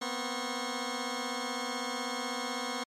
10% pulse tone cluster, 240.3 / 256.3 / 1085 Hz, B3 / C4 / C#6, -47 / -36 / -37 cents, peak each -29 dBFS, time 0.01-2.84 s, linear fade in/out 10 ms, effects low-pass 9000 Hz 12 dB/octave + MP3 96 kbps

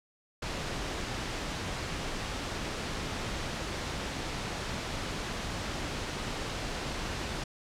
pink noise, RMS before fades -35 dBFS, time 0.42-7.44 s, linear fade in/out 5 ms, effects low-pass 6000 Hz 12 dB/octave

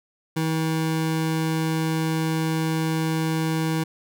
25% pulse tone, 160 Hz, D#3, 49 cents sharp, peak -18 dBFS, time 0.36-3.84 s, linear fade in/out 10 ms, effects none

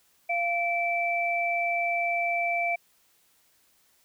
sine tone pair together, 691 / 2324 Hz, F5 / D7, -19 / -19 cents, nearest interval octave + major sixth, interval 2100 cents, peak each -27 dBFS, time 0.29-2.76 s, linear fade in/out 10 ms, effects white hiss -65 dBFS RMS until 4.04 s

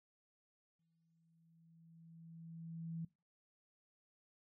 sine tone with exponential growth, 164.81 Hz, E3, in tune, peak -40 dBFS, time 0.79-3.05 s, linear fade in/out 5 ms, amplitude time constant 490 ms, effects noise-tail reverb RT60 0.3 s tail -22 dB re dry

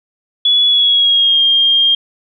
sine tone with pitch glide, 3400 to 3215 Hz, G#7 to G7, +40 to +43 cents, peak -8 dBFS, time 0.45-1.95 s, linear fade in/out 5 ms, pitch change -97 cents, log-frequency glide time 0.67-1.42 s, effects none

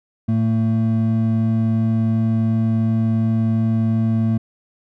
triangle tone pair together, 112.15 / 224.3 Hz, A2 / A3, +34 / +34 cents, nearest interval octave, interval 1200 cents, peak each -16 dBFS, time 0.28-4.38 s, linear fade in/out 10 ms, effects none

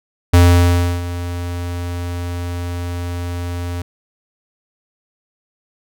square tone with ADSR envelope, 87.5 Hz, F2, 4 cents sharp, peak -6 dBFS, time 0.33-3.82 s, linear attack 10 ms, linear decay 670 ms, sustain -16 dB, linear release 3 ms, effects none

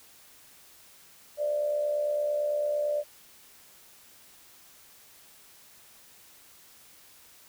sine tone with amplitude modulation, 591 Hz, D5, 11 cents sharp, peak -23 dBFS, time 1.37-3.04 s, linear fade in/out 50 ms, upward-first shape sine, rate 68.9 Hz, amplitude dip 50%, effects white hiss -55 dBFS RMS until 7.48 s

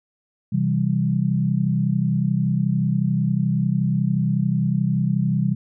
sine chord, C major, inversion none, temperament equal, 130.81 / 164.81 / 196 Hz, C3 / E3 / G3, 0 / 0 / 0 cents, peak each -22 dBFS, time 0.52-5.55 s, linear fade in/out 10 ms, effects none

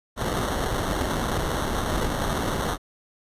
pink noise with sample-and-hold, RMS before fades -26 dBFS, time 0.16-2.78 s, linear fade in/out 50 ms, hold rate 2450 Hz, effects resampled to 32000 Hz

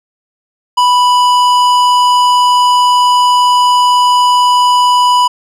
sine tone with tanh clipping, 987.8 Hz, B5, in tune, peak -8 dBFS, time 0.77-5.28 s, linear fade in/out 10 ms, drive 15 dB, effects none

